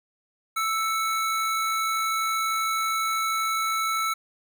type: tone pair together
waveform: square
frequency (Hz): 1318.5 / 2215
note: E6 / C#7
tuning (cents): 0 / -2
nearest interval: major sixth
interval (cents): 898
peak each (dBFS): -25 / -32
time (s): 0.56-4.14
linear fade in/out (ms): 10
effects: none